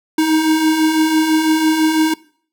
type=beating tone pair; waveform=square; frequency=310 / 316 Hz; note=D#4 / D#4; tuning=-6 / +27 cents; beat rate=6 Hz; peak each=-22 / -13 dBFS; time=0.18-2.14 s; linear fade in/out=5 ms; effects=noise-tail reverb RT60 0.5 s tail -21 dB re dry